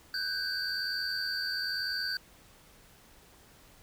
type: tone cluster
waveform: triangle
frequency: 1509 / 1590 / 4451 / 4701 Hz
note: F#6 / G6 / C#8 / D8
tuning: +34 / +24 / +6 / +1 cents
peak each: -34 / -36 / -37 / -33 dBFS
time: 0.14-2.17 s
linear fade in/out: 2 ms
effects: tanh soft clip ceiling -22 dBFS + pink hiss -58 dBFS RMS until 3.82 s